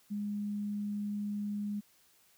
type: tone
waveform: sine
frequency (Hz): 206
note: G#3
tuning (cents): -14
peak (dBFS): -33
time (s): 0.1-1.81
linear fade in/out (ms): 20
effects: white hiss -66 dBFS RMS until 2.37 s